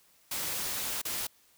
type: noise with dropouts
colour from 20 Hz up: white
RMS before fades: -34 dBFS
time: 0.31-1.27 s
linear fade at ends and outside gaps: 5 ms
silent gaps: 1.017-1.051 s
effects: white hiss -64 dBFS RMS until 1.57 s